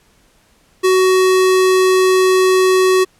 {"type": "tone", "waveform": "square", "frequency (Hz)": 373.5, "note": "F#4", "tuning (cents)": 16, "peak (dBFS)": -10, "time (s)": [0.83, 3.05], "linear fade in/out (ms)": 20, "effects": ["pink hiss -54 dBFS RMS until 3.19 s", "low-pass 12000 Hz 12 dB/octave"]}